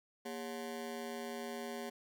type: ring-modulated tone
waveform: 25% pulse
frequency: 320.6 Hz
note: E4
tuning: 48 cents flat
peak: -34 dBFS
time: 0.25-1.9 s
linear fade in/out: 10 ms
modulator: 85.4 Hz
effects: 12-bit